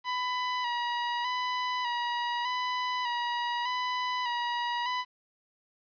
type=tone with vibrato; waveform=sawtooth; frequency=978 Hz; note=B5; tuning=17 cents flat; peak=-25 dBFS; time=0.04-5.05 s; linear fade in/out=50 ms; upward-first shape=square; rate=0.83 Hz; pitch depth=35 cents each way; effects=resampled to 11025 Hz + 10-bit